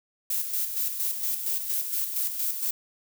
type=noise with tremolo; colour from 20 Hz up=violet; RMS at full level=-27 dBFS; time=0.3-2.71 s; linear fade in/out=5 ms; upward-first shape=square; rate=4.3 Hz; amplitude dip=50%; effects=none